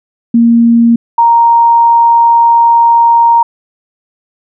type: tone pair in turn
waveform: sine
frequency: 233.1 / 932.4 Hz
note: A#3 / A#5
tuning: 0 / 0 cents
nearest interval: 2 octaves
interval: 2400 cents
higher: second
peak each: -3 dBFS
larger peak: neither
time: 0.34-0.96 / 1.18-3.43 s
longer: second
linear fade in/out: 5 ms
effects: none